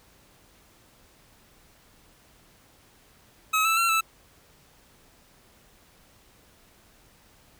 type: tone with pitch steps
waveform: 25% pulse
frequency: 1280 / 1320 / 1359 / 1317 Hz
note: D#6 / E6 / F6 / E6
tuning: +49 / +2 / -48 / -2 cents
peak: -17 dBFS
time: 3.53-4.01 s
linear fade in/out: 10 ms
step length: 120 ms
effects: pink hiss -58 dBFS RMS until 7.59 s